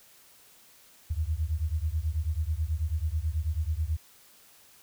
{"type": "beating tone pair", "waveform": "sine", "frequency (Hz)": [74.5, 83.7], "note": ["D2", "E2"], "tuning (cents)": [25, 27], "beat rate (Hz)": 9.2, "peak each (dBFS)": [-29, -30], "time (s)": [1.1, 3.97], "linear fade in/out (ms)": 10, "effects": ["white hiss -57 dBFS RMS until 4.82 s"]}